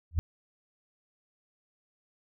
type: tone with exponential growth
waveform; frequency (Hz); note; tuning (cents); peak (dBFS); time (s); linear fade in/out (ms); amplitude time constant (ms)
sine; 82.41; E2; 0; -19; 0.11-0.19; 0; 16
effects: none